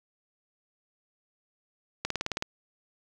click train, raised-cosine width 0.2 ms, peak -12 dBFS, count 8, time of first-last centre 2.05-2.424 s, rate 18.7 Hz, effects none

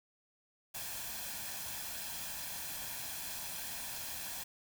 white noise with comb filter, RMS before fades -42 dBFS, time 0.74-4.44 s, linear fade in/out 10 ms, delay 1.2 ms, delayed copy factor +0.55, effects none

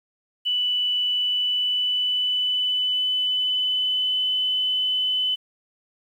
sine tone with pitch glide, 2971 to 3016 Hz, F#7 to F#7, +6 to +32 cents, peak -20 dBFS, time 0.45-5.36 s, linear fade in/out 20 ms, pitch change +26 cents, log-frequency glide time 1.04-4.22 s, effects 9-bit

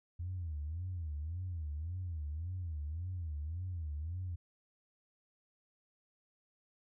sine tone with vibrato, 82.41 Hz, E2, in tune, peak -36 dBFS, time 0.19-4.36 s, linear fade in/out 10 ms, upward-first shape sine, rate 1.8 Hz, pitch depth 200 cents each way, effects tanh soft clip ceiling -32 dBFS

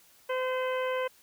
harmonic tone, 513 Hz, C5, 34 cents flat, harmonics 1 / 2 / 3 / 4 / 5 / 6, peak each -29 / -35 / -39 / -41 / -43 / -45 dBFS, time 0.29-1.08 s, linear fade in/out 10 ms, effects white hiss -60 dBFS RMS until 1.22 s

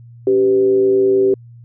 sine tone with frequency modulation, 389 Hz, G4, 13 cents flat, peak -10 dBFS, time 0.27-1.34 s, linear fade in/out 2 ms, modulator 109 Hz, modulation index 0.45, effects added 118 Hz sine -37 dBFS peak until 1.64 s

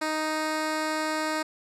10% pulse tone, 311.1 Hz, D#4, in tune, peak -18 dBFS, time 0.01-1.43 s, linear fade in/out 10 ms, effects low-pass 10000 Hz 12 dB/octave

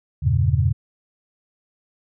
sine chord, E diminished seventh, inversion none, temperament equal, 82.41 / 98 / 116.54 / 138.59 Hz, E2 / G2 / Bb2 / Db3, 0 / 0 / 0 / 0 cents, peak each -21 dBFS, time 0.22-0.73 s, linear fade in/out 20 ms, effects none

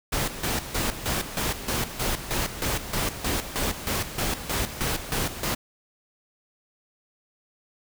pink noise with tremolo, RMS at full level -26 dBFS, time 0.12-5.55 s, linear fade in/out 10 ms, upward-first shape square, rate 3.2 Hz, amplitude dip 70%, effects none

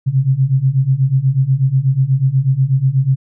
sine beating tone pair, 128.8 / 137 Hz, C3 / C#3, -27 / -20 cents, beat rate 8.2 Hz, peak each -15 / -13 dBFS, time 0.06-3.16 s, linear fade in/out 20 ms, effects none

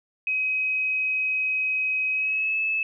sine tone with pitch glide, 2533 to 2604 Hz, D#7 to E7, +30 to -22 cents, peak -22 dBFS, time 0.27-2.83 s, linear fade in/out 2 ms, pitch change +48 cents, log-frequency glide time 2.11-2.59 s, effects none

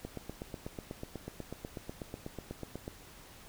click train, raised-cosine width 2 ms, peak -26 dBFS, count 24, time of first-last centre 0.05-2.879 s, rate 8.13 Hz, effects pink hiss -54 dBFS RMS until 3.48 s

